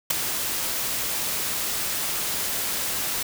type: noise with ADSR envelope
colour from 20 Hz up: white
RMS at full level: -18 dBFS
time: 0.1-3.23 s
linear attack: 8 ms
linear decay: 6 ms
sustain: -9 dB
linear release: 4 ms
effects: none